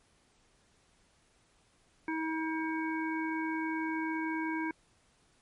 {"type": "harmonic tone", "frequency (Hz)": 319.3, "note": "D#4", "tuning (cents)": 45, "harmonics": [1, 3, 5, 7], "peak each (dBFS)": [-33, -38, -40, -41], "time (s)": [2.08, 4.71], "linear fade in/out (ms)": 2, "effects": ["pink hiss -68 dBFS RMS until 5.41 s", "MP3 48 kbps"]}